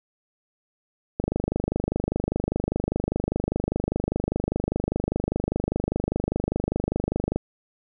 click train, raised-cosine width 2 ms, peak -10 dBFS, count 155, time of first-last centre 1.2-7.36 s, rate 25 Hz, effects none

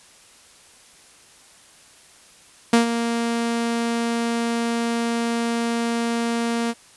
sawtooth tone with ADSR envelope, 233.1 Hz, A#3, in tune, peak -7 dBFS, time 2.73-6.74 s, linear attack 4 ms, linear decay 120 ms, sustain -10 dB, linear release 41 ms, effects white hiss -50 dBFS RMS until 6.96 s + resampled to 24000 Hz

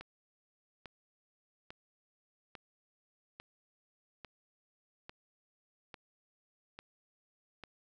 click train, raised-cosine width 0.3 ms, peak -30 dBFS, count 10, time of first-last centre 0.01-7.637 s, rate 1.18 Hz, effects none

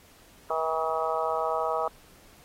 harmonic tone with a mistuned harmonic, 160.8 Hz, E3, 43 cents flat, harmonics 3 / 4 / 5 / 6 / 7 / 8, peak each -32 / -30 / -32 / -34 / -34 / -33 dBFS, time 0.5-1.88 s, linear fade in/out 2 ms, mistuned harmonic 8, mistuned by -20 cents, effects pink hiss -56 dBFS RMS until 2.44 s + AAC 48 kbps

